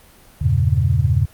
sine chord, E diminished seventh, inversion none, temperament equal, 82.41 / 98 / 116.54 / 138.59 Hz, E2 / G2 / Bb2 / Db3, 0 / 0 / 0 / 0 cents, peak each -19 dBFS, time 0.41-1.26 s, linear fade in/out 10 ms, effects pink hiss -48 dBFS RMS until 1.33 s + Opus 32 kbps

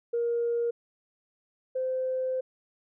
sine tone pair in turn, 470.9 / 516.8 Hz, A#4 / C5, +18 / -21 cents, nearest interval major second, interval 161 cents, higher second, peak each -24 / -26 dBFS, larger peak first, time 0.13-0.71 / 1.75-2.41 s, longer second, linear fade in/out 10 ms, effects tanh soft clip ceiling -20 dBFS

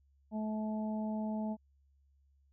harmonic tone, 215.9 Hz, A3, 33 cents flat, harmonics 1 / 2 / 3 / 4, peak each -34 / -51 / -43 / -46 dBFS, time 0.31-1.57 s, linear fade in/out 50 ms, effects added 69 Hz sine -66 dBFS peak until 2.52 s

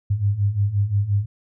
sine beating tone pair, 98 / 103.7 Hz, G2 / G#2, 0 / -2 cents, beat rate 5.7 Hz, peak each -23 / -19 dBFS, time 0.1-1.26 s, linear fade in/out 10 ms, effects none

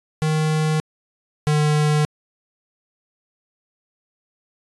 square tone pair in turn, 155.56 / 150.61 Hz, D#3 / D3, 0 / +44 cents, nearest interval minor second, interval 56 cents, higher first, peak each -18 / -16 dBFS, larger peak second, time 0.22-0.8 / 1.47-2.05 s, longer neither, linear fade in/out 0 ms, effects resampled to 24000 Hz

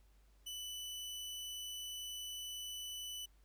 sawtooth tone, 2983 Hz, F#7, 13 cents sharp, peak -40 dBFS, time 0.46-3.26 s, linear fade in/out 10 ms, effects added 50 Hz sine -64 dBFS peak until 3.44 s + pink hiss -75 dBFS RMS until 3.44 s

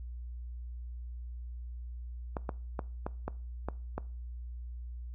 clicks, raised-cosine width 1 ms, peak -20 dBFS, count 7, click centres 2.368 / 2.492 / 2.792 / 3.065 / 3.28 / 3.686 / 3.98 s, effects noise-tail reverb RT60 0.4 s tail -21 dB re dry + added 60 Hz sine -39 dBFS peak until 5.14 s

